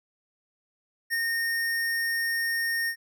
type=tone with ADSR envelope; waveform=square; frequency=1840 Hz; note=A#6; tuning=23 cents flat; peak=-24 dBFS; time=1.1-2.96 s; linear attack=34 ms; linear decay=22 ms; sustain=-2 dB; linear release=77 ms; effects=none